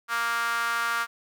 sawtooth tone with high-pass filter, 233.1 Hz, A#3, in tune, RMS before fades -27 dBFS, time 0.08-1.07 s, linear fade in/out 50 ms, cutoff 1300 Hz, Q 5.2, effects none

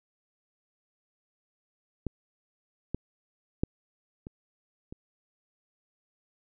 clicks, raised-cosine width 3 ms, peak -18 / -17 / -12 / -27 / -28 dBFS, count 5, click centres 2.067 / 2.946 / 3.635 / 4.269 / 4.925 s, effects none

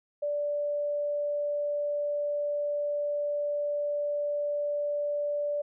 sine tone, 584 Hz, D5, 10 cents flat, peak -27 dBFS, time 0.22-5.62 s, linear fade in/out 10 ms, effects none

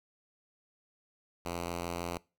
5% pulse tone, 86.3 Hz, F2, 20 cents flat, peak -24 dBFS, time 1.45-2.18 s, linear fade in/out 5 ms, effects noise-tail reverb RT60 0.3 s tail -22 dB re dry

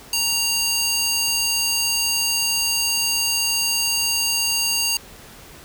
square tone with high-pass filter, 929 Hz, A#5, 6 cents flat, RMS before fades -21 dBFS, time 0.13-4.97 s, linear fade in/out 2 ms, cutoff 4100 Hz, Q 1.3, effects pink hiss -43 dBFS RMS until 5.64 s

